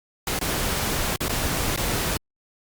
pink noise with dropouts, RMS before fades -25 dBFS, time 0.27-2.17 s, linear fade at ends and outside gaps 2 ms, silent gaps 0.39-0.412 / 1.161-1.205 / 1.283-1.294 / 1.762-1.775 s, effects Opus 48 kbps

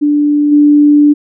sine tone with level steps, 293.7 Hz, D4, in tune, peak -7 / -3 dBFS, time 0.01-1.14 s, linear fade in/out 20 ms, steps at 0.51 s, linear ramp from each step 20 ms, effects none

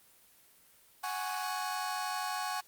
sawtooth chord, F# suspended second, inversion none, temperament just, 740 / 832.5 / 1110 Hz, F#5 / G#5 / C#6, 0 / +4 / +2 cents, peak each -34 dBFS, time 1.03-2.61 s, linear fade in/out 10 ms, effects white hiss -62 dBFS RMS until 2.67 s + Opus 24 kbps

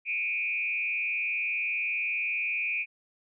sine tone with frequency modulation, 2425 Hz, D#7, 45 cents flat, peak -27 dBFS, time 0.05-2.86 s, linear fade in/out 50 ms, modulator 150 Hz, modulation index 0.9, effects none

